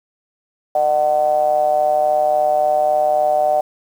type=ring-modulated tone; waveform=triangle; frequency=71.8 Hz; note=D2; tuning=39 cents flat; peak=-8 dBFS; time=0.75-3.61 s; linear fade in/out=5 ms; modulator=678 Hz; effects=7-bit